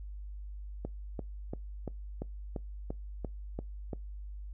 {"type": "click train", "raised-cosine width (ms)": 2, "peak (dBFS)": -23, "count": 10, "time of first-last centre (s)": [0.85, 3.932], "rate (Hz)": 2.92, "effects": ["noise-tail reverb RT60 0.2 s tail -24 dB re dry", "added 50 Hz sine -40 dBFS peak until 4.53 s"]}